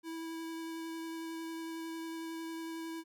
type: tone with vibrato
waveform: square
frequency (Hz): 327.3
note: E4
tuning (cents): -12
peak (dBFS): -40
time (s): 0.03-3.04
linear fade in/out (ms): 50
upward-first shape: sine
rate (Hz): 11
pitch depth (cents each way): 10
effects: none